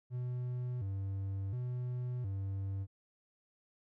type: tone with vibrato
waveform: triangle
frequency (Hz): 110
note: A2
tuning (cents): 0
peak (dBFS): -33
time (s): 0.1-2.87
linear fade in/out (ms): 50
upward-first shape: square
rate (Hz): 0.7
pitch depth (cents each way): 210
effects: none